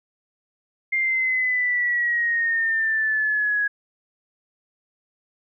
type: exponential sweep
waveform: sine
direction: down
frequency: 2112 to 1661.2 Hz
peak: -19 dBFS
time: 0.92-3.68 s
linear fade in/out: 10 ms
effects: none